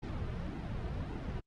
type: noise with flanger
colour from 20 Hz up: brown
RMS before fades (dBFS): -38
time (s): 0.02-1.41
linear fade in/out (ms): 20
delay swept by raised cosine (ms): 1.7 to 3.7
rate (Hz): 1.8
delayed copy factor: -0.7
effects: low-pass 4000 Hz 12 dB/octave + Opus 48 kbps